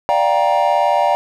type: chord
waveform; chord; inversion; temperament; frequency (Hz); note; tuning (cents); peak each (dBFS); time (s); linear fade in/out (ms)
triangle; G minor seventh; second; just; 588 / 705.6 / 784 / 940.8; D5 / F5 / G5 / Bb5; +2 / +18 / 0 / +16; -16; 0.09-1.15; 0
effects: none